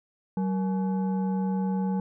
sine tone with frequency modulation, 189.7 Hz, F#3, 43 cents sharp, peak -24 dBFS, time 0.37-2 s, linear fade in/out 2 ms, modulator 660 Hz, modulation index 0.49, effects none

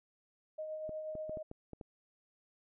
sine tone with tremolo, 622.3 Hz, D#5, in tune, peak -37 dBFS, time 0.58-1.43 s, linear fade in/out 10 ms, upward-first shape triangle, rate 8.3 Hz, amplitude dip 40%
clicks, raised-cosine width 2 ms, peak -32 dBFS, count 7, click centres 0.893 / 1.153 / 1.295 / 1.372 / 1.514 / 1.733 / 1.812 s
effects none

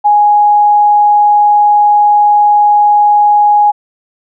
sine tone, 830.6 Hz, G#5, in tune, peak -4 dBFS, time 0.04-3.72 s, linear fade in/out 20 ms, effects none

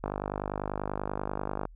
click train, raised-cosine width 1 ms, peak -17 dBFS, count 82, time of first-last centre 0.04-1.654 s, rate 50.2 Hz, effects added 40 Hz sine -47 dBFS peak until 1.75 s

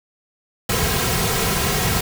pink noise with comb filter, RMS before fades -20 dBFS, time 0.69-2.01 s, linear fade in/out 5 ms, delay 3.4 ms, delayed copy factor -0.7, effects none

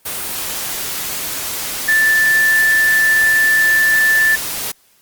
sine tone in noise, 1760 Hz, A6, in tune, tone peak -10 dBFS, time 1.88-4.36 s, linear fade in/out 10 ms, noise white, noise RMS -23 dBFS, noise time 0.05-4.72 s, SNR +10 dB, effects white hiss -54 dBFS RMS until 5.01 s + Opus 32 kbps

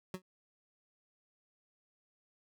25% pulse tone with exponential decay, 185 Hz, F#3, in tune, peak -32 dBFS, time 0.14-0.22 s, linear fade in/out 2 ms, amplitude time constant 16 ms, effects none

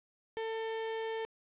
35% pulse tone, 446.9 Hz, A4, 27 cents sharp, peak -33 dBFS, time 0.37-1.25 s, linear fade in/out 0 ms, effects resampled to 8000 Hz + 11-bit

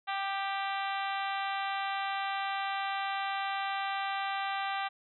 harmonic tone with a mistuned harmonic, 392 Hz, G4, in tune, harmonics 2 / 3 / 4 / 5 / 6 / 7 / 8 / 9 / 10, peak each -34 / -38 / -40 / -42 / -44 / -45 / -46 / -47 / -48 dBFS, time 0.07-4.89 s, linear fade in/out 20 ms, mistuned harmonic 3, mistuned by +17 cents, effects none

